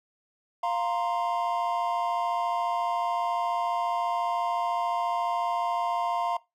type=chord; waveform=triangle; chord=F suspended fourth; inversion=none; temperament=equal; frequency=698.5 / 932.3 / 1046.5 Hz; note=F5 / Bb5 / C6; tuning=0 / 0 / 0 cents; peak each=-27 / -28 / -30 dBFS; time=0.63-6.37 s; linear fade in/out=5 ms; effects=noise-tail reverb RT60 0.2 s tail -19 dB re dry